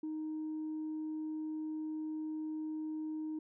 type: tone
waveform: sine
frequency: 311.1 Hz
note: D#4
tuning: in tune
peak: -35 dBFS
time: 0.03-3.39 s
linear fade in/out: 5 ms
effects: tanh soft clip ceiling -34 dBFS